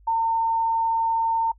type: tone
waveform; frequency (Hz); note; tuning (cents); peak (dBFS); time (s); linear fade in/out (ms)
sine; 908; A#5; -46; -19; 0.07-1.52; 10
effects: noise-tail reverb RT60 0.1 s tail -25 dB re dry + added 50 Hz sine -50 dBFS peak until 1.58 s